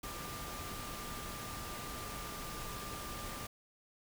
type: tone in noise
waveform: sine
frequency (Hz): 1191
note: D6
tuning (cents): +24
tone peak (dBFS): -48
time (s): 0.03-3.47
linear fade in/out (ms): 5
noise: pink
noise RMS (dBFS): -44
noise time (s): 0.03-3.47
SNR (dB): -7
effects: none